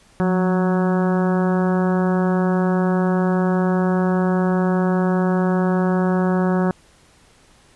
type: harmonic tone with a mistuned harmonic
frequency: 185 Hz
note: F#3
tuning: in tune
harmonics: 1 / 2 / 3 / 4 / 5 / 6 / 7 / 8 / 9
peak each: -17 / -23 / -27 / -29 / -31 / -33 / -34 / -35 / -36 dBFS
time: 0.2-6.71 s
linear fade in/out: 0 ms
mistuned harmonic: 1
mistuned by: -47 cents
effects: pink hiss -53 dBFS RMS until 7.75 s + resampled to 24000 Hz